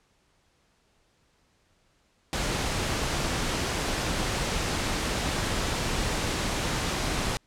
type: noise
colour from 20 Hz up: pink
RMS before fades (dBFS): -28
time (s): 2.33-7.37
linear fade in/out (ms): 0
effects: pink hiss -67 dBFS RMS until 7.46 s + low-pass 8000 Hz 12 dB/octave